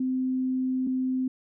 sine tone pair in turn, 258.2 / 258.2 Hz, C4 / C4, -23 / -23 cents, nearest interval unison, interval 0 cents, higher neither, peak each -24 dBFS, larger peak neither, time 0-0.87 / 0.87-1.28 s, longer first, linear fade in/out 5 ms, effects none

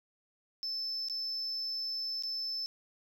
sine tone with dropouts, 5270 Hz, E8, 1 cent flat, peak -32 dBFS, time 0.63-2.66 s, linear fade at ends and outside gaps 0 ms, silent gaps 1.085-1.098 / 2.224-2.235 s, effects tanh soft clip ceiling -31 dBFS + 11-bit

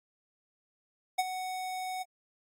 square tone with ADSR envelope, 743 Hz, F#5, 7 cents sharp, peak -24 dBFS, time 1.18-2.04 s, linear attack 12 ms, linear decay 36 ms, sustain -11 dB, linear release 26 ms, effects AAC 48 kbps

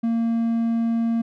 triangle tone, 230 Hz, A#3, 23 cents flat, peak -17 dBFS, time 0.03-1.22 s, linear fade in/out 10 ms, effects none

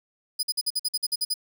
sawtooth tone bursts, 4972 Hz, D#8, 2 cents flat, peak -20 dBFS, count 11, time 0.39-1.341 s, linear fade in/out 10 ms, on 41 ms, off 50 ms, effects none

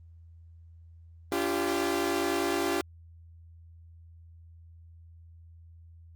sawtooth tone cluster, 285.9 / 344 / 393.9 Hz, D4 / F4 / G4, -46 / -26 / +8 cents, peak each -29 / -26 / -27 dBFS, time 1.32-2.81 s, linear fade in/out 0 ms, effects added 83 Hz sine -49 dBFS peak until 6.15 s + Opus 32 kbps

